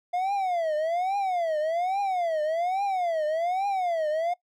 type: tone with vibrato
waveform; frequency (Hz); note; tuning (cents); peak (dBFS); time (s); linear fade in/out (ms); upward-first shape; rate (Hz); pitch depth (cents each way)
triangle; 698.5; F5; 0; -22; 0.13-4.34; 10; triangle; 1.2; 270
effects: noise-tail reverb RT60 0.1 s tail -20 dB re dry